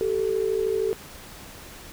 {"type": "tone pair together", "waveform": "sine", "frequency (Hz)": [386.9, 440], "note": ["G4", "A4"], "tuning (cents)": [-23, 0], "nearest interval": "major second", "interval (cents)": 223, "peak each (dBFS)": [-25, -24], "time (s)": [0.01, 0.93], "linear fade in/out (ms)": 0, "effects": ["pink hiss -43 dBFS RMS until 1.92 s"]}